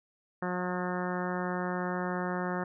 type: harmonic tone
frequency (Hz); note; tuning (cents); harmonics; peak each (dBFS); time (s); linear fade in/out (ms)
180.3; F#3; -45; 1 / 2 / 3 / 4 / 5 / 6 / 7 / 8 / 9 / 10; -34 / -37 / -39 / -40 / -41 / -42 / -42 / -43 / -44 / -44; 0.42-2.64; 5
effects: none